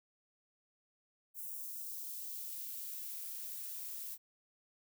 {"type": "noise with high-pass filter sweep", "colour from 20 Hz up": "violet", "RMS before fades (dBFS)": -44, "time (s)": [1.34, 4.18], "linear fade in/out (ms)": 50, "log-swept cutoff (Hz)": [9200, 430], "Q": 0.86, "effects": []}